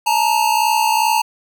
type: tone pair together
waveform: square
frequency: 869 / 931.5 Hz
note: A5 / A#5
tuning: -22 / -2 cents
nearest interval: minor second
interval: 120 cents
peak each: -17 dBFS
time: 0.06-1.22 s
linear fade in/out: 10 ms
effects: none